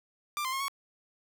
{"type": "tone with pitch steps", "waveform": "sawtooth", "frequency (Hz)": [1186, 1042, 1076, 1109], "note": ["D6", "C6", "C6", "C#6"], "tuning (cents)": [17, -7, 48, 0], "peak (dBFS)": -27, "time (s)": [0.37, 0.682], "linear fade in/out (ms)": 0, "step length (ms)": 78, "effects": []}